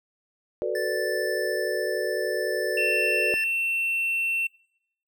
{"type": "chord", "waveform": "sine", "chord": "B minor seventh", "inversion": "second", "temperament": "equal with one note detuned", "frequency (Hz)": [370, 443.6, 493.9, 587.3], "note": ["F#4", "A4", "B4", "D5"], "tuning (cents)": [0, 14, 0, 0], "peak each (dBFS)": -30, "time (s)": [0.62, 3.34], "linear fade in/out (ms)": 0}
{"type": "tone with tremolo", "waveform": "square", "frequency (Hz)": 1760, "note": "A6", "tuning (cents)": 0, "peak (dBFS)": -30, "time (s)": [0.75, 3.44], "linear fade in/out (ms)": 2, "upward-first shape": "sine", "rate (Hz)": 0.57, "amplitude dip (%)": 25}
{"type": "tone", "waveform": "triangle", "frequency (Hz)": 2700, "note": "E7", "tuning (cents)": 41, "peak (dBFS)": -22, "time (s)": [2.77, 4.47], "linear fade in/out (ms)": 5}
{"effects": ["noise-tail reverb RT60 0.7 s tail -23 dB re dry"]}